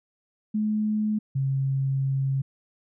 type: tone pair in turn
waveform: sine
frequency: 213.5 / 135.35 Hz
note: G#3 / C#3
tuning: +48 / -41 cents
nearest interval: minor sixth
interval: 789 cents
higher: first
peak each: -22 dBFS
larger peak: neither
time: 0.54-1.19 / 1.35-2.42 s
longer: second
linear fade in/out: 10 ms
effects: none